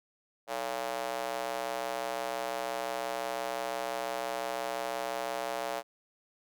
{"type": "tone with high-pass filter", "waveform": "square", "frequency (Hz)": 62.9, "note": "B1", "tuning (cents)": 32, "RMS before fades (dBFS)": -35, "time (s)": [0.47, 5.83], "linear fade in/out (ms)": 50, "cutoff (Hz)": 630, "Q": 2.5, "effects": []}